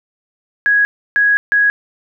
sine tone bursts at uneven times, 1661.2 Hz, G#6, in tune, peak -9 dBFS, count 3, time 0.66-0.85 / 1.16-1.37 / 1.52-1.7 s, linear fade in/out 0 ms, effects none

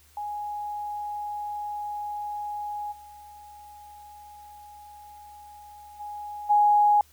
sine tone with level steps, 830.6 Hz, G#5, in tune, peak -30 / -44 / -34 / -16 dBFS, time 0.17-7.01 s, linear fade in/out 2 ms, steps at 2.91 / 5.99 / 6.49 s, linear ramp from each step 20 ms, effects added 75 Hz sine -59 dBFS peak until 7.12 s + white hiss -59 dBFS RMS until 7.12 s

